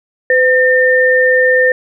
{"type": "tone pair together", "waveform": "sine", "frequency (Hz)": [507.6, 1809], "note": ["B4", "A6"], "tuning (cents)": [47, 48], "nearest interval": "octave + minor seventh", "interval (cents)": 2201, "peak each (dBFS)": -10, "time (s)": [0.3, 1.72], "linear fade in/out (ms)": 2, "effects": []}